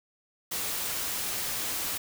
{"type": "noise", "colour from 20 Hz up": "white", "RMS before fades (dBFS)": -32, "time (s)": [0.51, 1.98], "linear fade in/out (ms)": 10, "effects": []}